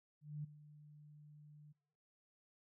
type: tone with ADSR envelope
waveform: sine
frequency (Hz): 149.1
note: D3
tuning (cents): +27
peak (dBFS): -40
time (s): 0.21-1.73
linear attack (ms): 230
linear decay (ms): 12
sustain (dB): -17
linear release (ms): 17
effects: noise-tail reverb RT60 0.8 s tail -23 dB re dry